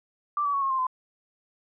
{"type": "tone with pitch steps", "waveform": "sine", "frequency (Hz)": [1174.7, 1143.2, 1112.6, 1082.8, 1053.8, 1025.6], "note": ["D6", "D6", "C#6", "C#6", "C6", "C6"], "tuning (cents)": [0, -47, 6, -41, 12, -35], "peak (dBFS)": -23, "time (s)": [0.37, 0.868], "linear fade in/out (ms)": 2, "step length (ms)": 83, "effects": []}